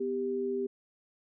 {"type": "tone pair together", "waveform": "sine", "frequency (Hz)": [249.4, 394.6], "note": ["B3", "G4"], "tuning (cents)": [17, 11], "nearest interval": "minor sixth", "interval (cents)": 794, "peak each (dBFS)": [-36, -30], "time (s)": [0, 0.67], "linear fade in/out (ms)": 10, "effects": []}